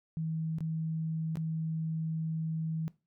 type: tone with dropouts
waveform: sine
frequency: 160.4 Hz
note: E3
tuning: 47 cents flat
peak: -31 dBFS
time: 0.17-2.88 s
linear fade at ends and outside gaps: 0 ms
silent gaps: 0.585-0.606 / 1.356-1.371 s
effects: noise-tail reverb RT60 0.3 s tail -20 dB re dry